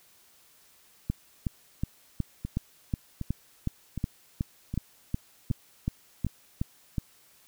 two click trains, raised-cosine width 5 ms, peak -20 / -15 dBFS, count 6 / 17, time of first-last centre 2.45-6.267 / 1.1-6.982 s, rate 1.31 / 2.72 Hz, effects white hiss -60 dBFS RMS until 7.47 s

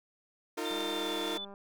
sawtooth chord, Eb suspended second, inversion none, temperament equal with one note detuned, 311.1 / 349.2 / 455 Hz, Eb4 / F4 / Bb4, 0 / 0 / -42 cents, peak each -34 dBFS, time 0.57-1.38 s, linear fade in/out 10 ms
sine tone with pitch glide, 3572 to 3492 Hz, A7 to A7, +25 to -14 cents, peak -37 dBFS, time 0.65-1.45 s, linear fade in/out 5 ms, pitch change -39 cents, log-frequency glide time 0.93-1.15 s
click train, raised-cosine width 1 ms, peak -36 dBFS, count 166, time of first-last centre 0.71-1.539 s, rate 199 Hz
effects none

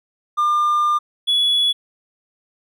triangle tone pair in turn, 1200 / 3394 Hz, D6 / G#7, +37 / +37 cents, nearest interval octave + tritone, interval 1800 cents, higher second, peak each -12 dBFS, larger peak neither, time 0.37-0.99 / 1.27-1.73 s, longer first, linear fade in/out 20 ms, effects tanh soft clip ceiling -8 dBFS

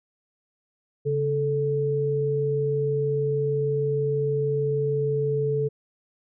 sine tone pair together, 139.6 / 436.8 Hz, C#3 / A4, +13 / -13 cents, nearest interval octave + minor sixth, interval 1974 cents, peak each -26 / -23 dBFS, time 1.05-5.69 s, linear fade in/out 20 ms, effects none

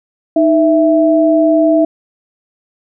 sine tone pair together, 311.6 / 659.3 Hz, D#4 / E5, +3 / 0 cents, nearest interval octave + minor second, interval 1297 cents, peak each -10 dBFS, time 0.36-1.85 s, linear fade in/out 5 ms, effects none

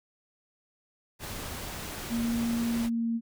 pink noise, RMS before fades -38 dBFS, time 1.19-2.9 s, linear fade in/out 50 ms
sine tone with pitch glide, 233.1 to 230.3 Hz, A#3 to A#3, 0 to -21 cents, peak -26 dBFS, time 2.09-3.21 s, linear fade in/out 50 ms, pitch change -21 cents, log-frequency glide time 2.72-3.08 s
effects none

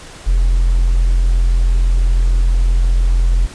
triangle tone with hard clipping, 43.02 Hz, F1, 25 cents flat, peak -9 dBFS, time 0.26-3.47 s, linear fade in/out 20 ms, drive 2 dB, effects pink hiss -36 dBFS RMS until 3.54 s + resampled to 22050 Hz

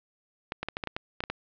clicks, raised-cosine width 0.3 ms, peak -15 dBFS, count 10, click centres 0.521 / 0.63 / 0.686 / 0.769 / 0.838 / 0.873 / 0.965 / 1.205 / 1.238 / 1.3 s, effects low-pass 4000 Hz 12 dB/octave

